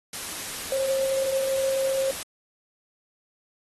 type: tone in noise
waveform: sine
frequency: 536 Hz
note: C5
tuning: 42 cents sharp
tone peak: -23 dBFS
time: 0.72-2.11 s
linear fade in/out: 2 ms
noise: white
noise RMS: -34 dBFS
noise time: 0.13-2.23 s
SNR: +8 dB
effects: AAC 32 kbps